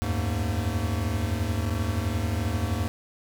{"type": "tone cluster", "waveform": "square", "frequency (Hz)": [80, 90.7, 102.9, 226.6], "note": ["D#2", "F#2", "G#2", "A#3"], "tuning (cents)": [49, -34, -16, -49], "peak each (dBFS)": [-30, -34, -29, -35], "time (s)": [0.02, 2.88], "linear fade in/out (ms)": 0, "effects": []}